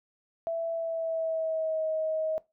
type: tone with pitch glide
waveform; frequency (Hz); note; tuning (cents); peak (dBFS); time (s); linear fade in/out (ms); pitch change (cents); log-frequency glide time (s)
sine; 663 to 632; E5 to D#5; +10 to +27; -27; 0.47-2.38; 0; -83; 0.73-1.86
effects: noise-tail reverb RT60 0.2 s tail -18 dB re dry